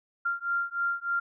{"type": "beating tone pair", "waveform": "sine", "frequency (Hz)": [1388, 1391.3], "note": ["F6", "F6"], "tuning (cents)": [-11, -7], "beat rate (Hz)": 3.3, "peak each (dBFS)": -30, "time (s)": [0.25, 1.2], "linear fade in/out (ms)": 10, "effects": []}